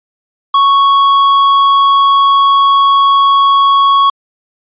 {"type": "tone with hard clipping", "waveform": "sine", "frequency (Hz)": 1108.7, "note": "C#6", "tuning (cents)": 0, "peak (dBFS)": -7, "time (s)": [0.54, 4.1], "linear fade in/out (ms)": 5, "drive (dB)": 8, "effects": ["resampled to 8000 Hz"]}